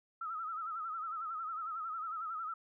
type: tone with vibrato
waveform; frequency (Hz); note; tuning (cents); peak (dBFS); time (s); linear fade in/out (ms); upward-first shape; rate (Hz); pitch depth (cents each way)
sine; 1300; E6; -24; -37; 0.21-2.54; 5; sine; 11; 83
effects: none